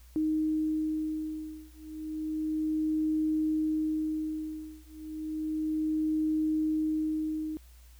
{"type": "beating tone pair", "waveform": "sine", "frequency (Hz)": [311.1, 311.42], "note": ["D#4", "D#4"], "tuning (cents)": [0, 2], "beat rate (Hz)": 0.32, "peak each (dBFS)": -31, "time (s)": [0.16, 7.57], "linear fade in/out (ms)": 0, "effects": ["added 60 Hz sine -51 dBFS peak until 7.99 s", "white hiss -62 dBFS RMS until 7.99 s"]}